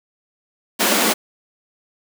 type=high-pass noise; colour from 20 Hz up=pink; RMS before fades=-17 dBFS; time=0.79-1.14 s; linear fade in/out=20 ms; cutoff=190 Hz; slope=96 dB/octave; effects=none